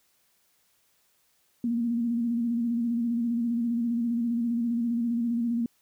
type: tone with vibrato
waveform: sine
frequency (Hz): 235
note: A#3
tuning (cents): +14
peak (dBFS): -24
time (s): 1.64-5.66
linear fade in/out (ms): 2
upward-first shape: square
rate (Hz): 15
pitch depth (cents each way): 36
effects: white hiss -68 dBFS RMS until 5.81 s